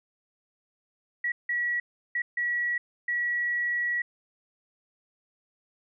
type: tone bursts at uneven times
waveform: sine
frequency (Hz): 1928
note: B6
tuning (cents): -42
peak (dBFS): -25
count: 5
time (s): 1.24-1.32 / 1.49-1.8 / 2.15-2.22 / 2.37-2.78 / 3.08-4.02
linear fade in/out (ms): 5
effects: none